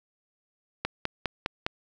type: click train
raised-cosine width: 0.3 ms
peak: -11 dBFS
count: 5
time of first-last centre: 0.85-1.665 s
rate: 4.91 Hz
effects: none